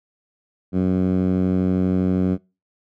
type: tone with band-pass filter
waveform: 10% pulse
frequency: 92.5 Hz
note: F#2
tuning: in tune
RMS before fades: -19 dBFS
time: 0.72-2.38 s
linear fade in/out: 50 ms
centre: 190 Hz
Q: 1.5
effects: noise-tail reverb RT60 0.3 s tail -25 dB re dry